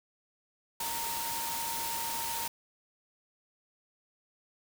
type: tone in noise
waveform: sine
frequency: 923 Hz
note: A#5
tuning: 17 cents flat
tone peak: -37 dBFS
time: 0.8-2.48 s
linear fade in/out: 5 ms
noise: white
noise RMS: -36 dBFS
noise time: 0.8-2.48 s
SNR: -4 dB
effects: none